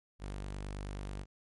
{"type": "tone", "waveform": "sawtooth", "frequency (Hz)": 49.3, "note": "G1", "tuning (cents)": 11, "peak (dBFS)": -35, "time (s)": [0.19, 1.26], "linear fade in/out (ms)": 50, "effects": ["MP3 48 kbps"]}